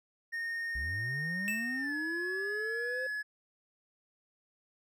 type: tone with pitch glide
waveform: triangle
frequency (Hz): 1842 to 1698.9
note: A#6 to G#6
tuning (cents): -21 to +39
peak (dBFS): -32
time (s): 0.32-3.23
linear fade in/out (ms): 20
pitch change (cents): -140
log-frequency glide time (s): 1.76-1.96
type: linear sweep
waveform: triangle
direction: up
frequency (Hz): 58.27 to 523.3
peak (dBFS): -35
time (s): 0.75-3.07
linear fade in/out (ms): 5
type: tone with exponential decay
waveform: square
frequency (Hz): 2637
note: E7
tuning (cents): 0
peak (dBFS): -31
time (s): 1.48-1.86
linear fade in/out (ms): 0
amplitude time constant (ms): 82
effects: none